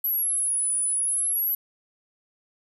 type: exponential two-way sweep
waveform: sine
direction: down then up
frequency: 11840 to 9740 to 11840 Hz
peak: -22 dBFS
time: 0.04-1.55 s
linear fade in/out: 5 ms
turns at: 0.77 s
effects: none